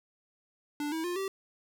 square tone with pitch steps, 293.7 / 322.1 / 353.3 / 387.5 Hz, D4 / E4 / F4 / G4, 0 / -40 / +20 / -20 cents, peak -32 dBFS, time 0.8-1.28 s, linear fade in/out 2 ms, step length 120 ms, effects none

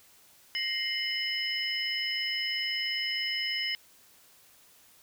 sine tone cluster, 1883 / 2102 / 2977 / 5140 Hz, A#6 / C7 / F#7 / E8, +17 / +7 / +10 / -45 cents, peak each -40 / -34 / -32 / -35 dBFS, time 0.55-3.75 s, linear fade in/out 0 ms, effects white hiss -59 dBFS RMS until 5.02 s

